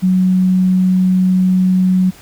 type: tone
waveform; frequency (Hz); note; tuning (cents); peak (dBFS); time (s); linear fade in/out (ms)
sine; 185; F#3; 0; -9; 0.02-2.11; 20
effects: pink hiss -41 dBFS RMS until 2.21 s